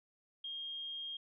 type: tone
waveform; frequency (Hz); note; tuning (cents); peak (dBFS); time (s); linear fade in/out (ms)
sine; 3230; G#7; -49; -40; 0.44-1.17; 5
effects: none